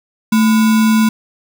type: tone with sample-and-hold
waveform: sine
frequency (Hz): 220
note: A3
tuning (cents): 0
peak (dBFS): -8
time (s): 0.32-1.09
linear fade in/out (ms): 5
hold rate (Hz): 1225
effects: none